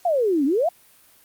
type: exponential two-way sweep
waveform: sine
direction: down then up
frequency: 736 to 261.6 to 736 Hz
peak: -17 dBFS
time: 0.05-0.69 s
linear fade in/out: 5 ms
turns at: 0.45 s
effects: white hiss -54 dBFS RMS until 1.24 s + Opus 48 kbps